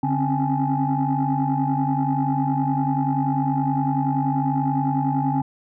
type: tone cluster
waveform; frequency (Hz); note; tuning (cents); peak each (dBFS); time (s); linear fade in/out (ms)
sine; 143.8 / 263.2 / 273.3 / 806 / 857; D3 / C4 / C#4 / G5 / A5; -36 / +10 / -24 / +48 / -46; -23 / -24 / -26 / -26 / -26; 0.03-5.42; 5
effects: tanh soft clip ceiling -11 dBFS